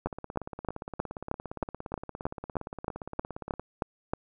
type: two click trains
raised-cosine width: 1 ms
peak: -23 / -14 dBFS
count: 62 / 14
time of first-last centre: 0.07-3.596 / 0.06-4.135 s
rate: 17.3 / 3.19 Hz
effects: none